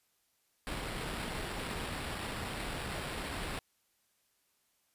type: noise with sample-and-hold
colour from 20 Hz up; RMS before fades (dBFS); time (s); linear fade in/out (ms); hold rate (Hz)
pink; -39; 0.67-3.59; 0; 6300
effects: white hiss -75 dBFS RMS until 4.94 s + resampled to 32000 Hz